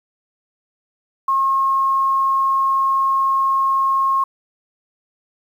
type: tone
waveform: sine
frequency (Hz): 1079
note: C#6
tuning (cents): -47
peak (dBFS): -14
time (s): 1.28-4.24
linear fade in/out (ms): 5
effects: 8-bit